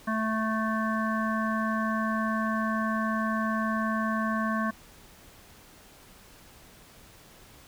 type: harmonic tone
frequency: 220 Hz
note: A3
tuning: in tune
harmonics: 1 / 3 / 5 / 7 / 8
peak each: -28 / -35 / -31 / -35 / -38 dBFS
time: 0.07-4.71 s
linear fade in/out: 10 ms
effects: pink hiss -53 dBFS RMS until 7.67 s